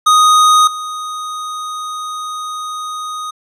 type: tone with level steps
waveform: square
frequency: 1244.5 Hz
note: D#6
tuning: in tune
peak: -7 / -22 dBFS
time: 0.06-3.31 s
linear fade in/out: 10 ms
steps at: 0.67 s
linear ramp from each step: 5 ms
effects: low-pass 10000 Hz 12 dB/octave